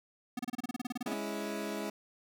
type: tone bursts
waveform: square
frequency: 246.9 Hz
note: B3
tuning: in tune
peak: -34 dBFS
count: 15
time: 0.37-1.135 s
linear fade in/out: 5 ms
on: 23 ms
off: 30 ms
type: chord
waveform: 20% pulse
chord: C# minor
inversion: second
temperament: equal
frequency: 207.7 / 277.2 / 329.6 Hz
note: G#3 / C#4 / E4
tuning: 0 / 0 / 0 cents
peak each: -33 / -38 / -35 dBFS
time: 1.06-1.9 s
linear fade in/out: 5 ms
effects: none